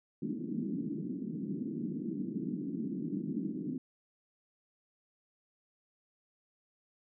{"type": "band-pass noise", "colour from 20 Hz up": "white", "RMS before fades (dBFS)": -37, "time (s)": [0.22, 3.78], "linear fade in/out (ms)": 5, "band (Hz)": [160, 320], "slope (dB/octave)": 48, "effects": []}